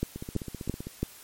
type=two click trains; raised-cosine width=3 ms; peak=-14 / -23 dBFS; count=4 / 12; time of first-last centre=0.03-1.03 / 0.16-0.87 s; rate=3 / 15.5 Hz; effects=white hiss -50 dBFS RMS until 1.23 s + MP3 64 kbps